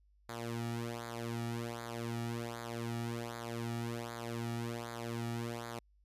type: tone with flanger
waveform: sawtooth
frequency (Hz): 117.1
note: A#2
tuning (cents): +8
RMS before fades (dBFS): -40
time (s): 0.29-5.79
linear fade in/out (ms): 0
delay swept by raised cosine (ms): 0.35 to 1.95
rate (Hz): 1.3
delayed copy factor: -0.8
effects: added 50 Hz sine -65 dBFS peak until 6.04 s + resampled to 32000 Hz